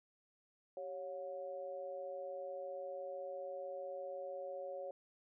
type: tone with amplitude modulation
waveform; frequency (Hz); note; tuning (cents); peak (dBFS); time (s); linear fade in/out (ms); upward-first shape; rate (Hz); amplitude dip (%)
sine; 554.4; C#5; 0; -38; 0.77-4.91; 2; sine; 166; 85
effects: none